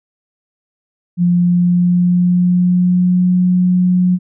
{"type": "tone with pitch glide", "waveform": "sine", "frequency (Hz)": [175.6, 180.95], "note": ["F3", "F#3"], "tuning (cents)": [10, -38], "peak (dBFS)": -9, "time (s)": [1.17, 4.19], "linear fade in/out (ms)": 50, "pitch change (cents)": 52, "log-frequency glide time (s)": [1.33, 3.32], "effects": []}